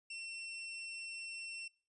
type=tone; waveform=sawtooth; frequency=2705 Hz; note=E7; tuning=44 cents sharp; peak=-40 dBFS; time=0.1-1.68 s; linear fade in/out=5 ms; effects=noise-tail reverb RT60 0.4 s tail -23 dB re dry + resampled to 22050 Hz